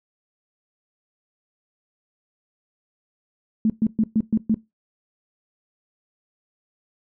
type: tone bursts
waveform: sine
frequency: 219.5 Hz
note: A3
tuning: 4 cents flat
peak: -15 dBFS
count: 6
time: 3.65-4.544 s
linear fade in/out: 2 ms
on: 49 ms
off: 120 ms
effects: noise-tail reverb RT60 0.2 s tail -20 dB re dry